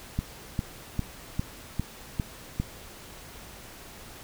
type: click train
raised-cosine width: 5 ms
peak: -14 dBFS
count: 7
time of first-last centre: 0.19-2.6 s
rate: 2.49 Hz
effects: pink hiss -46 dBFS RMS until 4.23 s